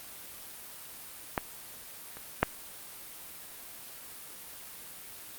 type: clicks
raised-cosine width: 0.5 ms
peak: -12 / -28 / -6 dBFS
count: 3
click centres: 1.378 / 2.17 / 2.43 s
effects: white hiss -46 dBFS RMS until 5.38 s + Opus 32 kbps